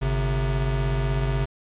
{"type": "tone pair together", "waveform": "square", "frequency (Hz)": [49.81, 133.1], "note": ["G1", "C3"], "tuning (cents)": [28, 30], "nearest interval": "octave + perfect fourth", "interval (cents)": 1702, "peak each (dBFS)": -25, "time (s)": [0.01, 1.46], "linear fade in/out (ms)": 20, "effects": ["resampled to 8000 Hz"]}